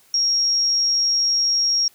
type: tone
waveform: sine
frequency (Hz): 5588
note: F8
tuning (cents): 0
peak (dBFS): -16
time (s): 0.14-1.88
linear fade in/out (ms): 2
effects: white hiss -55 dBFS RMS until 1.94 s